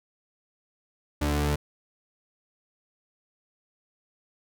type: tone pair together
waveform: sawtooth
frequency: 73.71 / 146.83 Hz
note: D2 / D3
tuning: +7 / 0 cents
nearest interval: octave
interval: 1193 cents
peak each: -21 / -22 dBFS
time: 1.21-1.56 s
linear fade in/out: 10 ms
effects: none